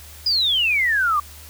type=exponential sweep; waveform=sine; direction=down; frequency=5030 to 1145 Hz; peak=-16 dBFS; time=0.26-1.2 s; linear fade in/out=5 ms; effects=added 75 Hz sine -42 dBFS peak until 1.49 s + white hiss -43 dBFS RMS until 1.49 s